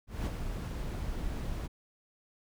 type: noise with ADSR envelope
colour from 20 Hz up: brown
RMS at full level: -31 dBFS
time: 0.07-1.68 s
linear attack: 190 ms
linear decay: 26 ms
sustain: -5 dB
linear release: 22 ms
effects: none